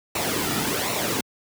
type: noise with flanger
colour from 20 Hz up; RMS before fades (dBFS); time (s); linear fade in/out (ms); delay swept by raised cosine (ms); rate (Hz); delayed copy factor
pink; -25; 0.15-1.21; 5; 0.61 to 1.91; 1.3; -0.55
effects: high-pass 100 Hz 12 dB/octave